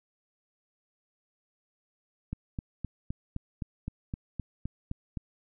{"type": "click train", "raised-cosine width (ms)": 5, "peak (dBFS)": -21, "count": 12, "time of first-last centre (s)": [2.33, 5.172], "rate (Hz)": 3.87, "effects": []}